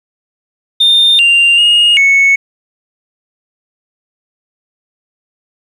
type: tone with pitch steps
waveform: sine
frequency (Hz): 3625 / 2784 / 2858 / 2209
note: A#7 / F7 / F7 / C#7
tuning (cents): -49 / -6 / +39 / -7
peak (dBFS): -3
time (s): 0.8-2.36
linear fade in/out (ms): 10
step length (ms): 390
effects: tanh soft clip ceiling -3 dBFS + 7-bit